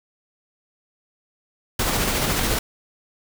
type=noise with tremolo; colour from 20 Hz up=pink; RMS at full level=-21 dBFS; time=1.79-2.59 s; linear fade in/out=5 ms; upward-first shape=square; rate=14 Hz; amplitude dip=25%; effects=none